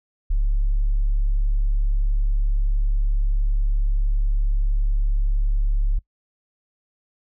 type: tone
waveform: sine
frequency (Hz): 35.38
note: C#1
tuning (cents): +36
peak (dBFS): -15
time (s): 0.3-5.99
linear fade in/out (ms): 10
effects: noise-tail reverb RT60 0.1 s tail -22 dB re dry + tanh soft clip ceiling -14 dBFS